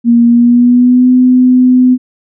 sine tone with pitch glide, 235.7 to 252.6 Hz, A#3 to B3, +19 to +39 cents, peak -3 dBFS, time 0.04-1.98 s, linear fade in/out 50 ms, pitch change +120 cents, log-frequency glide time 0.26-1.1 s, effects none

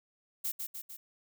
violet noise with echo, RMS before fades -34 dBFS, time 0.44-0.52 s, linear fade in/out 10 ms, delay 150 ms, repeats 3, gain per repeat -4 dB, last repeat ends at 0.97 s, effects none

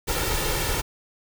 pink noise with comb filter, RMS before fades -25 dBFS, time 0.07-0.82 s, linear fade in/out 20 ms, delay 2.2 ms, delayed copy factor +0.6, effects none

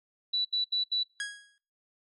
sine tone bursts, 3951 Hz, B7, in tune, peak -25 dBFS, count 4, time 0.33-1.035 s, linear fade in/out 10 ms, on 120 ms, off 75 ms
sawtooth tone with exponential decay, 1652 Hz, G#6, 10 cents flat, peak -26 dBFS, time 1.2-1.58 s, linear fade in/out 1 ms, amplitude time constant 82 ms
effects noise-tail reverb RT60 0.5 s tail -25 dB re dry + MP3 48 kbps

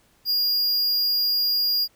square tone, 4837 Hz, D#8, 50 cents flat, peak -20 dBFS, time 0.25-1.88 s, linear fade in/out 50 ms, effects pink hiss -61 dBFS RMS until 1.95 s

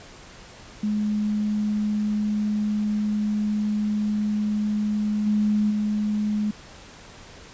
sine tone with level steps, 210.5 Hz, G#3, 24 cents sharp, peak -21 / -18 / -21 dBFS, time 0.83-6.51 s, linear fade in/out 5 ms, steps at 5.26 / 5.7 s, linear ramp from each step 10 ms, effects pink hiss -45 dBFS RMS until 7.53 s + resampled to 16000 Hz

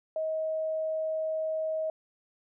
sine tone, 633 Hz, D#5, 30 cents sharp, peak -28 dBFS, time 0.16-1.9 s, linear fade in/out 2 ms, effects none

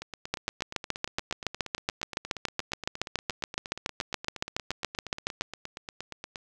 two click trains, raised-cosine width 0.2 ms, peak -10 / -20 dBFS, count 37 / 55, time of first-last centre 0.34-5.41 / 0.02-6.358 s, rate 7.1 / 8.52 Hz, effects none

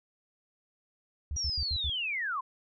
sine tone bursts, 73.42 Hz, D2, in tune, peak -31 dBFS, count 5, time 1.31-1.896 s, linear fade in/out 0 ms, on 54 ms, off 79 ms
sine linear sweep, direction down, 5800 to 987.8 Hz, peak -30 dBFS, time 1.36-2.41 s, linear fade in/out 10 ms
effects none

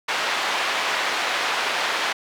pink band-pass noise, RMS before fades -24 dBFS, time 0.08-2.13 s, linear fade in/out 10 ms, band 840 to 3600 Hz, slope 12 dB/octave, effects none

